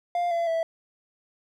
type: tone with pitch steps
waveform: triangle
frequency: 700 / 678.5 / 657.7 Hz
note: F5 / E5 / E5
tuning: +4 / +50 / -4 cents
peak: -21 dBFS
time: 0.15-0.63 s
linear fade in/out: 2 ms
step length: 160 ms
effects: none